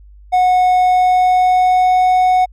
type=tone with pitch glide; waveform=triangle; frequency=732 to 737.1 Hz; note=F#5 to F#5; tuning=-19 to -7 cents; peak=-7 dBFS; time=0.32-2.46 s; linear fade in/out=20 ms; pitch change=+12 cents; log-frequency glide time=0.79-2.1 s; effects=added 50 Hz sine -38 dBFS peak until 2.52 s